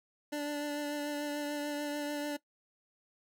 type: tone with vibrato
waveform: 25% pulse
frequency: 292.9 Hz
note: D4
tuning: 5 cents flat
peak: -30 dBFS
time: 0.32-2.37 s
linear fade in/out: 10 ms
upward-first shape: triangle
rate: 6.8 Hz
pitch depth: 21 cents each way
effects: noise-tail reverb RT60 0.1 s tail -18 dB re dry